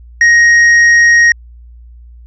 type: tone with tanh clipping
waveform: sine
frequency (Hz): 1875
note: A#6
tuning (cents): +10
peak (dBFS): -5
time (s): 0.21-1.32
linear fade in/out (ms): 2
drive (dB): 6
effects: added 59 Hz sine -33 dBFS peak until 2.26 s + resampled to 16000 Hz